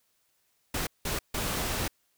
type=noise bursts at uneven times; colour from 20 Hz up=pink; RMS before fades=-31 dBFS; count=3; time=0.74-0.87 / 1.05-1.19 / 1.34-1.88 s; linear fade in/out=5 ms; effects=white hiss -72 dBFS RMS until 2.17 s